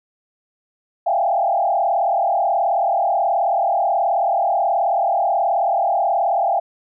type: tone with frequency modulation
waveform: sine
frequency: 740 Hz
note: F#5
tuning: in tune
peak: -15 dBFS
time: 1.06-6.6 s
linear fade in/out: 10 ms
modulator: 38.6 Hz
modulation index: 2.2
effects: none